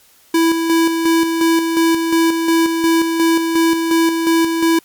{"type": "tone with tremolo", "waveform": "square", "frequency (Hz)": 329.8, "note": "E4", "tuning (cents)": 1, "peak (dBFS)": -11, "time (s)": [0.34, 4.79], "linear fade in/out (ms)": 5, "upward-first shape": "square", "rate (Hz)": 2.8, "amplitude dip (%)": 45, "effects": ["white hiss -50 dBFS RMS until 4.84 s", "MP3 96 kbps"]}